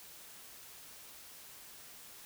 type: silence
effects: white hiss -53 dBFS RMS until 2.25 s